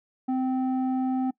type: tone with low-pass filter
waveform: square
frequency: 259.1 Hz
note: C4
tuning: 17 cents flat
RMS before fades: -26 dBFS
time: 0.28-1.31 s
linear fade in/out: 10 ms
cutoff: 610 Hz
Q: 3.4
effects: noise-tail reverb RT60 0.1 s tail -22 dB re dry